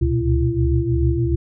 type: tone cluster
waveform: sine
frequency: 70.2 / 73.1 / 118.2 / 124.8 / 338.6 Hz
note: C#2 / D2 / A#2 / B2 / E4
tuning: +22 / -7 / +24 / +19 / +46 cents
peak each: -22 dBFS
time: 0.01-1.36 s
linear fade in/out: 10 ms
effects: none